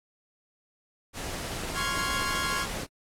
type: noise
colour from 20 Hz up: pink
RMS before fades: -35 dBFS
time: 1.13-2.87 s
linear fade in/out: 50 ms
type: clicks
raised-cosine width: 2 ms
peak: -24 dBFS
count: 8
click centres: 1.636 / 1.701 / 1.976 / 2.105 / 2.22 / 2.35 / 2.527 / 2.833 s
type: chord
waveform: sawtooth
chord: Db major seventh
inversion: third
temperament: equal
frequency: 1046.5 / 1108.7 / 1396.9 / 1661.2 Hz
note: C6 / Db6 / F6 / Ab6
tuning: 0 / 0 / 0 / 0 cents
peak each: -30 dBFS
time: 1.73-2.67 s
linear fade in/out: 50 ms
effects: low-pass 11000 Hz 12 dB/octave + AAC 64 kbps